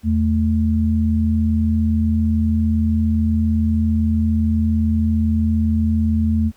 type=tone pair together; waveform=sine; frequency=82.4 / 220 Hz; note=E2 / A3; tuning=0 / 0 cents; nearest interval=octave + perfect fourth; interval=1700 cents; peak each=-17 dBFS; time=0.03-6.52 s; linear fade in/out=50 ms; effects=pink hiss -55 dBFS RMS until 6.56 s